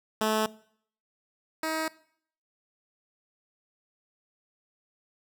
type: tone pair in turn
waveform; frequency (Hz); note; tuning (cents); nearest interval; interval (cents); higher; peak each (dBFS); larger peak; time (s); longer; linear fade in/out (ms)
10% pulse; 217.2 / 317.6; A3 / D#4; -22 / +36; perfect fifth; 658; second; -16 / -20; first; 0.21-0.46 / 1.63-1.88; neither; 2
effects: noise-tail reverb RT60 0.6 s tail -20 dB re dry